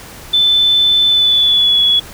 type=tone with pitch glide; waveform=sine; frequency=3520 to 3382 Hz; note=A7 to G#7; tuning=0 to +31 cents; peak=-8 dBFS; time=0.33-2 s; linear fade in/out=10 ms; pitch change=-69 cents; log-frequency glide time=1.09-1.81 s; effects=pink hiss -34 dBFS RMS until 2.13 s